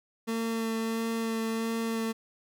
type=tone with vibrato; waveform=30% pulse; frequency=226 Hz; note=A3; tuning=47 cents sharp; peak=-26 dBFS; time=0.27-2.13 s; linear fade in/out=20 ms; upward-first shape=sine; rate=1.5 Hz; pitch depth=12 cents each way; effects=none